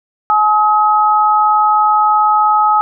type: tone pair together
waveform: sine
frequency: 849 / 1272.1 Hz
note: G#5 / D#6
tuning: +38 / +38 cents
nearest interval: perfect fifth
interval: 700 cents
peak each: -11 dBFS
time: 0.3-2.81 s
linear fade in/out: 0 ms
effects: none